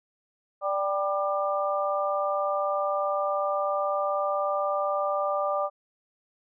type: harmonic tone with a mistuned harmonic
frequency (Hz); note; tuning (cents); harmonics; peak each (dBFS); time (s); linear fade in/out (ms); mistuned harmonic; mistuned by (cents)
196; G3; 0; 3 / 4 / 5 / 6; -27 / -31 / -39 / -29; 0.61-5.7; 50; 6; +24
effects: none